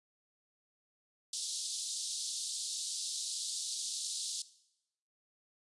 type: band-pass noise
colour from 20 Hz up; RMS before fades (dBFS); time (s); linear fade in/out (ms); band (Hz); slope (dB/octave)
pink; -39; 1.33-4.42; 2; 3700 to 10000; 48
effects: noise-tail reverb RT60 0.8 s tail -17 dB re dry + resampled to 24000 Hz